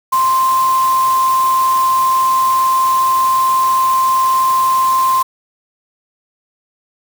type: tone in noise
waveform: sine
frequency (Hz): 1046.5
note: C6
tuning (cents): 0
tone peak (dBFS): -10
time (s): 0.12-5.23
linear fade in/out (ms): 10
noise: white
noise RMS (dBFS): -27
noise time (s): 0.12-5.23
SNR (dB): +14
effects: none